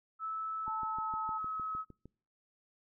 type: tone with pitch glide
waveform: sine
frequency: 1307 to 1283.8 Hz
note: E6 to E6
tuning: -15 to -46 cents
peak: -35 dBFS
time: 0.19-1.85 s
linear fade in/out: 50 ms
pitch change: -31 cents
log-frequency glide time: 0.6-1.16 s
type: tone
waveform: sine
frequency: 880 Hz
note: A5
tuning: in tune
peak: -38 dBFS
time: 0.66-1.39 s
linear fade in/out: 20 ms
type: click train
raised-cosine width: 3 ms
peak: -37 dBFS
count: 10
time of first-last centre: 0.68-2.056 s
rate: 6.54 Hz
effects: noise-tail reverb RT60 0.5 s tail -26 dB re dry